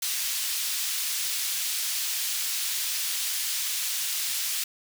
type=high-pass noise; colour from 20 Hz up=pink; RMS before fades=-29 dBFS; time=0.02-4.64 s; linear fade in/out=5 ms; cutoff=3400 Hz; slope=12 dB/octave; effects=none

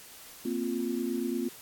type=chord; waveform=sine; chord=Bb suspended second; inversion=none; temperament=equal; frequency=233.1 / 261.6 / 349.2 Hz; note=Bb3 / C4 / F4; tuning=0 / 0 / 0 cents; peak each=-33 dBFS; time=0.45-1.49 s; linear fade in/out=5 ms; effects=white hiss -49 dBFS RMS until 1.61 s + AAC 64 kbps

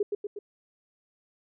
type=tone with echo; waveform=sine; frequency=410.5 Hz; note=G#4; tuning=20 cents flat; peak=-22 dBFS; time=0-0.03 s; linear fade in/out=5 ms; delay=120 ms; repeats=3; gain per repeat=-4 dB; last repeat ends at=0.39 s; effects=none

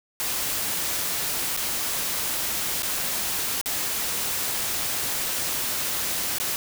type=noise with dropouts; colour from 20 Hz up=white; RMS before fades=-27 dBFS; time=0.2-6.56 s; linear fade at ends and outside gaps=0 ms; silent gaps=1.566-1.574 / 2.822-2.831 / 3.613-3.659 / 6.384-6.4 s; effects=none

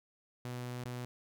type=tone with dropouts; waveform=sawtooth; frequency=123.4 Hz; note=B2; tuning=1 cent flat; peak=-35 dBFS; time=0.45-1.05 s; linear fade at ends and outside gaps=0 ms; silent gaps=0.838-0.855 s; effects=none

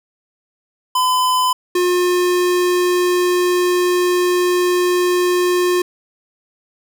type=tone pair in turn; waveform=square; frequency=1012 / 357.8 Hz; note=B5 / F4; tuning=+42 / +42 cents; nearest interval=octave + tritone; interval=1800 cents; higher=first; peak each=-14 dBFS; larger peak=neither; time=0.95-1.53 / 1.75-5.82 s; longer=second; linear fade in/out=5 ms; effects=none

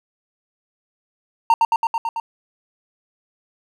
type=tone with echo; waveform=triangle; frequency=915 Hz; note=A#5; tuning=32 cents flat; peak=-8 dBFS; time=1.5-1.54 s; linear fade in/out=2 ms; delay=110 ms; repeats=6; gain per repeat=-2 dB; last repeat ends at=2.2 s; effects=none

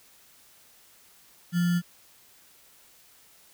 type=tone with sample-and-hold; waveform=sine; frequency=174.61 Hz; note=F3; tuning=in tune; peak=-21 dBFS; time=1.52-1.82 s; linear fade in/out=50 ms; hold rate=1575 Hz; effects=white hiss -57 dBFS RMS until 3.53 s

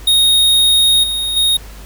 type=tone with level steps; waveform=square; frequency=3729 Hz; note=A#7; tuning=in tune; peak=-9 / -17 / -11 dBFS; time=0.07-1.57 s; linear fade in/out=5 ms; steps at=1.03 / 1.36 s; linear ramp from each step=10 ms; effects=added 50 Hz sine -32 dBFS peak until 1.85 s + pink hiss -39 dBFS RMS until 1.85 s

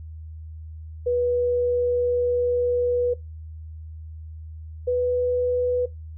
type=tone pair in turn; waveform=sine; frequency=488.5 / 494.7 Hz; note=B4 / B4; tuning=-19 / +3 cents; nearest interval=unison; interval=22 cents; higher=second; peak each=-19 dBFS; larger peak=neither; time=1.06-3.14 / 4.87-5.86 s; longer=first; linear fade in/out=10 ms; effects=noise-tail reverb RT60 0.2 s tail -20 dB re dry + added 79 Hz sine -35 dBFS peak until 6.17 s

